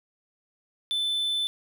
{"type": "tone", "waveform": "triangle", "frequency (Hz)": 3520, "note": "A7", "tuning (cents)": 0, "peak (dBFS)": -23, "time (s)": [0.91, 1.47], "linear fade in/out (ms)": 0, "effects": []}